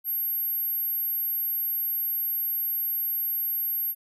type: tone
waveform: sine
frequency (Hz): 12580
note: G9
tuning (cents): +5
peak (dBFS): -25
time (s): 0.04-3.95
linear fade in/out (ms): 50
effects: none